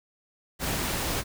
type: noise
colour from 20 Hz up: pink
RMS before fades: -29 dBFS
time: 0.59-1.24 s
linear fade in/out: 50 ms
effects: none